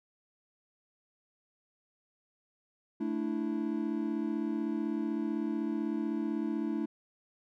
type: chord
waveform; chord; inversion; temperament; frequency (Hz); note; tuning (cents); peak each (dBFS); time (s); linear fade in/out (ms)
triangle; A suspended fourth; none; equal; 220 / 293.7 / 329.6; A3 / D4 / E4; 0 / 0 / 0; -33; 3-6.86; 10
effects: none